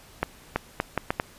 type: accelerating click train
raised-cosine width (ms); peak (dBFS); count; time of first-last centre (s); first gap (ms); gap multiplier
0.5; -8; 6; 0.23-1.199; 330; 0.73
effects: pink hiss -51 dBFS RMS until 1.38 s + resampled to 32000 Hz